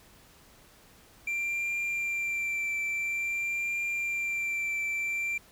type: tone with vibrato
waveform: triangle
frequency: 2361 Hz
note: D7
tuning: 9 cents sharp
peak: -27 dBFS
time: 1.27-5.38 s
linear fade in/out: 5 ms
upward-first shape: triangle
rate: 0.49 Hz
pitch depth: 20 cents each way
effects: pink hiss -57 dBFS RMS until 5.51 s